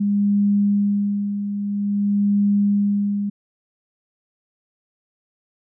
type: tone with tremolo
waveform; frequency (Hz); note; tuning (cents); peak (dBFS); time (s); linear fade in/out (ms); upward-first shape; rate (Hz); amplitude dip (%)
sine; 203; G#3; -39; -14; 0-3.3; 10; sine; 0.5; 60
effects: none